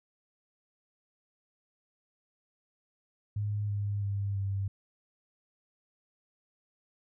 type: tone with pitch steps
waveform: sine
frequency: 103.83 / 101.93 / 100.06 / 98.23 Hz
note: G#2 / G#2 / G2 / G2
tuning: 0 / -32 / +36 / +4 cents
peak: -29 dBFS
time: 3.36-4.68 s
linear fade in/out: 5 ms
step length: 330 ms
effects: none